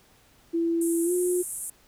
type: tone with pitch glide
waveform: sine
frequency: 334.4 to 358.4 Hz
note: E4 to F4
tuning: +25 to +45 cents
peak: -22 dBFS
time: 0.53-1.43 s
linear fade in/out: 20 ms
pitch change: +120 cents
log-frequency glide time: 1.04-1.12 s
type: band-pass noise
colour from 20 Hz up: pink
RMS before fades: -35 dBFS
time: 0.81-1.7 s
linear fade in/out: 5 ms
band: 8400 to 11000 Hz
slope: 48 dB/octave
effects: pink hiss -59 dBFS RMS until 1.87 s